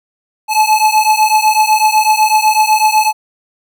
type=beating tone pair; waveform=square; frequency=858 / 866 Hz; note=A5 / A5; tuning=-44 / -28 cents; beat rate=8 Hz; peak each=-12 dBFS; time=0.48-3.13 s; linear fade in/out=50 ms; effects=none